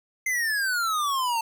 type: exponential sweep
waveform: square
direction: down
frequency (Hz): 2093 to 894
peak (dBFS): -24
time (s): 0.26-1.41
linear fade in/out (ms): 5
effects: none

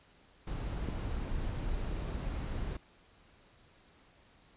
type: noise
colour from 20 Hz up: brown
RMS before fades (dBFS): -36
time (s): 0.47-2.77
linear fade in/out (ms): 5
type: click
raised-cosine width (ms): 3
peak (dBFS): -23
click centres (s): 0.887
effects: pink hiss -63 dBFS RMS until 4.56 s + resampled to 8000 Hz

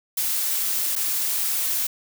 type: noise with dropouts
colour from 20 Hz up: blue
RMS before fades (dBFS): -24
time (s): 0.17-1.87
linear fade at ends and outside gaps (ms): 5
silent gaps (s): 0.955-0.961
effects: none

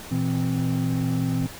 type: tone cluster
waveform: triangle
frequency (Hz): 120.2 / 165.2 / 260.9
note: B2 / E3 / C4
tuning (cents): -46 / +4 / -5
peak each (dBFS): -24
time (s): 0.11-1.47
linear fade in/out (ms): 10
effects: pink hiss -40 dBFS RMS until 1.59 s

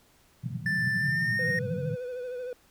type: band-pass noise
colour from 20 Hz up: white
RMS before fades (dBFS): -33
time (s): 0.43-1.96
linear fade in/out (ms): 10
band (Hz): 110 to 180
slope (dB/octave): 48
type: tone with pitch glide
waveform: triangle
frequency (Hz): 1769 to 1855.9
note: A6 to A#6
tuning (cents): +9 to -8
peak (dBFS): -24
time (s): 0.66-1.59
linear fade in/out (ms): 2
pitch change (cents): +83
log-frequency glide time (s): 0.96-1.47
type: tone with vibrato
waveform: triangle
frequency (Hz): 498.3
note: B4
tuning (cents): +15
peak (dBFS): -31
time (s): 1.39-2.53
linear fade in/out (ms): 2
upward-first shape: sine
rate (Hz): 13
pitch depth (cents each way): 42
effects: pink hiss -62 dBFS RMS until 2.7 s

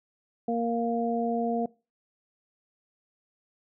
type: harmonic tone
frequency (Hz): 233.1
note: A#3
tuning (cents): 0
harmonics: 1 / 2 / 3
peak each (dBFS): -28 / -30 / -30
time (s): 0.48-1.66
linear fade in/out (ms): 5
effects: noise-tail reverb RT60 0.3 s tail -22 dB re dry

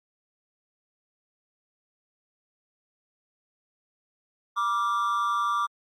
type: tone with amplitude modulation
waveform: triangle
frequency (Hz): 1174.7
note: D6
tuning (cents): 0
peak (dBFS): -18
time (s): 4.56-5.67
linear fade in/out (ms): 20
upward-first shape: sine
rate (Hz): 211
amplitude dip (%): 75
effects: Opus 48 kbps

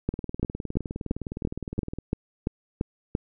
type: two click trains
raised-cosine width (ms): 3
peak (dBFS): -11 / -19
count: 10 / 37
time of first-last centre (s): 0.09-3.151 / 0.14-1.986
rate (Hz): 2.94 / 19.5
effects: none

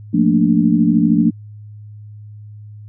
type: chord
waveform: sine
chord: Bb major seventh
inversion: second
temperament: equal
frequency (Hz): 174.61 / 220 / 233.1 / 293.7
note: F3 / A3 / Bb3 / D4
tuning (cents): 0 / 0 / 0 / 0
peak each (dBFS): -16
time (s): 0.13-1.31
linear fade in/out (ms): 20
effects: added 105 Hz sine -33 dBFS peak until 2.88 s

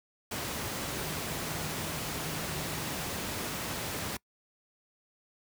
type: tone in noise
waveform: sine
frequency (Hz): 155.56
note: D#3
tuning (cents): 0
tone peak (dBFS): -43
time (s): 1-2.93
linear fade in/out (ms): 5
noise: pink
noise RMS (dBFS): -35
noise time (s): 0.31-4.17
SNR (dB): -11
effects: noise-tail reverb RT60 0.1 s tail -25 dB re dry + high-pass 80 Hz 12 dB/octave

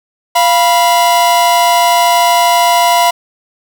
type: tone pair together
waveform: 45% pulse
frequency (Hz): 693 / 980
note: F5 / B5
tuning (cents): -14 / -14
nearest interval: tritone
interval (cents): 600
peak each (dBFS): -10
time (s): 0.35-3.11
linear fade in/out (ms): 10
effects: none

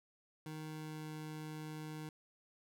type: tone with pitch glide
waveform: 25% pulse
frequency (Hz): 155.56 to 154.66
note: D#3 to D#3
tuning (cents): 0 to -10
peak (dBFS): -40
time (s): 0.46-2.09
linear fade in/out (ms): 2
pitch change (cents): -10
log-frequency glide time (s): 0.68-1.09
effects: none

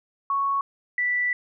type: tone pair in turn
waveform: sine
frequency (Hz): 1108.7 / 1969.7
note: C#6 / B6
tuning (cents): 0 / -5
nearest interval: minor seventh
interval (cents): 995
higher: second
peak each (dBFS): -21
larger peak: neither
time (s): 0.3-0.61 / 0.98-1.33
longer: second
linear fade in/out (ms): 2
effects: none

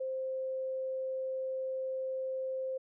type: tone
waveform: sine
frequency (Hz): 524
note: C5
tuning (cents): +2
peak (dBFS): -33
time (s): 0-2.78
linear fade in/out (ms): 10
effects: none

